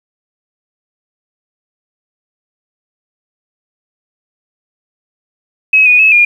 sine tone with pitch steps, 2559 / 2470 / 2584 / 2420 Hz, D#7 / D#7 / E7 / D#7, +48 / -13 / -35 / -49 cents, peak -4 dBFS, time 5.73-6.25 s, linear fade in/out 5 ms, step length 130 ms, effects 7-bit

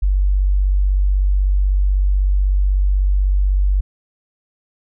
sine tone, 48.07 Hz, G1, 33 cents flat, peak -12 dBFS, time 0.02-3.81 s, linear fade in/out 10 ms, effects none

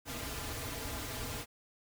pink noise with comb filter, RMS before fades -40 dBFS, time 0.05-1.46 s, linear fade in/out 50 ms, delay 5.4 ms, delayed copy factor -0.95, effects none

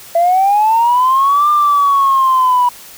sine linear two-way sweep, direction up then down, 666 to 1200 to 973 Hz, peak -7 dBFS, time 0.15-2.69 s, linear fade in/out 5 ms, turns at 1.5 s, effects tanh soft clip ceiling -4 dBFS + white hiss -36 dBFS RMS until 2.97 s

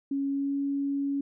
sine tone with pitch glide, 276.9 to 279.6 Hz, C#4 to C#4, -2 to +15 cents, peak -26 dBFS, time 0.11-1.21 s, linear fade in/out 5 ms, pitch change +17 cents, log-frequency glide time 0.29-0.56 s, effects none

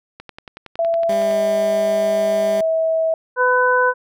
click train, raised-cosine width 0.3 ms, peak -19 dBFS, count 13, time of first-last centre 0.2-1.311 s, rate 10.8 Hz
sine tone with pitch glide, 668 to 647.1 Hz, E5 to E5, +23 to -32 cents, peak -15 dBFS, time 0.79-3.14 s, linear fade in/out 2 ms, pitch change -55 cents, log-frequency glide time 1.17-1.36 s
15% pulse tone, 200 Hz, G3, 35 cents sharp, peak -18 dBFS, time 1.09-2.61 s, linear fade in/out 2 ms
harmonic tone, 501 Hz, B4, 25 cents sharp, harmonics 1 / 2 / 3, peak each -17 / -17 / -17 dBFS, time 3.36-3.94 s, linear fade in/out 50 ms
effects none

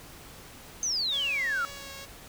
sine exponential sweep, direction down, 6400 to 1315 Hz, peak -26 dBFS, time 0.83-1.65 s, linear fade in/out 0 ms
5% pulse tone with vibrato, 554.4 Hz, C#5, in tune, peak -30 dBFS, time 1.11-2.06 s, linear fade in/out 20 ms, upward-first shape sine, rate 2.1 Hz, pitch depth 23 cents each way
effects pink hiss -48 dBFS RMS until 2.28 s

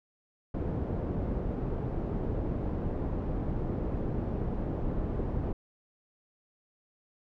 pink low-pass noise, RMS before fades -32 dBFS, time 0.54-5.53 s, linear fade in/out 5 ms, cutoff 490 Hz, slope 12 dB/octave, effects none

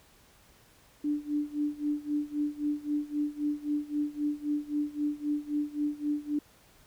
sine tone with tremolo, 295 Hz, D4, 8 cents sharp, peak -25 dBFS, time 1.04-6.39 s, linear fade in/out 5 ms, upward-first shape sine, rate 3.8 Hz, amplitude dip 90%, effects pink hiss -60 dBFS RMS until 6.86 s

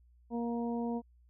harmonic tone, 235.2 Hz, A#3, 16 cents sharp, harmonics 1 / 2 / 3 / 4, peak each -33 / -39 / -43 / -45 dBFS, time 0.3-1.02 s, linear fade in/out 50 ms, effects added 60 Hz sine -60 dBFS peak until 1.29 s

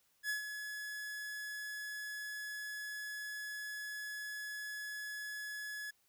45% pulse tone with ADSR envelope, 1697 Hz, G#6, 37 cents sharp, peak -33 dBFS, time 0.23-5.91 s, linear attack 65 ms, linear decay 120 ms, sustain -8 dB, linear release 10 ms, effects white hiss -74 dBFS RMS until 6.08 s

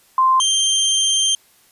sine / 25% pulse tone pair in turn, 1044 / 3158 Hz, C6 / G7, -4 / +12 cents, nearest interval octave + perfect fifth, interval 1916 cents, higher second, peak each -11 dBFS, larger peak neither, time 0.18-0.4 / 0.4-1.35 s, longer second, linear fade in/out 2 ms, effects white hiss -54 dBFS RMS until 1.71 s + resampled to 32000 Hz

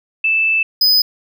sine / square tone pair in turn, 2637 / 5008 Hz, E7 / D#8, 0 / +10 cents, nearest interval major seventh, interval 1110 cents, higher second, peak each -12 / -10 dBFS, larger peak second, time 0.24-0.63 / 0.81-1.02 s, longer first, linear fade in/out 5 ms, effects none

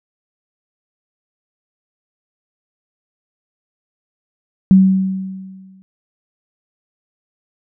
sine tone with exponential decay, 190 Hz, F#3, 46 cents sharp, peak -3 dBFS, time 4.71-5.82 s, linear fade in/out 0 ms, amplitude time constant 240 ms, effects none

